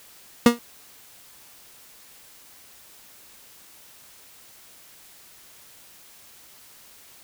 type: tone with exponential decay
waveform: 30% pulse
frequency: 237.6 Hz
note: A#3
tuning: 33 cents sharp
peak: -5 dBFS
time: 0.46-0.59 s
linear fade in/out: 2 ms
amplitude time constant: 28 ms
effects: white hiss -50 dBFS RMS until 7.23 s